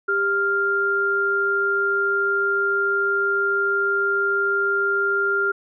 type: tone pair together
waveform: sine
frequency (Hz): 396.8 / 1396.9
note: G4 / F6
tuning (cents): +21 / 0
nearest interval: octave + minor seventh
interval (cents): 2179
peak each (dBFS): -24 / -19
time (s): 0.08-5.52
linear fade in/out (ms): 10
effects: none